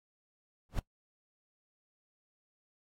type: noise with exponential growth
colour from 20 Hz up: brown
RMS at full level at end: -28 dBFS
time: 0.69-0.79 s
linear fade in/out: 2 ms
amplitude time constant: 20 ms
effects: noise-tail reverb RT60 0.1 s tail -22 dB re dry + AAC 48 kbps